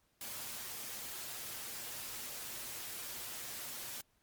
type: noise with comb filter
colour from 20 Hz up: white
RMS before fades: -44 dBFS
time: 0.21-4.01 s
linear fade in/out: 2 ms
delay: 8.5 ms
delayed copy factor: +0.55
effects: pink hiss -75 dBFS RMS until 4.22 s + MP3 96 kbps